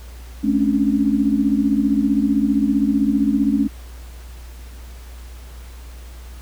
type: tone cluster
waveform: sine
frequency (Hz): 214.4 / 271.3 / 286.7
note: A3 / C#4 / D4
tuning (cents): -45 / -37 / -42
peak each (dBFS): -19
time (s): 0.43-3.68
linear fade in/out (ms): 20
effects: added 60 Hz sine -34 dBFS peak until 6.41 s + pink hiss -46 dBFS RMS until 6.41 s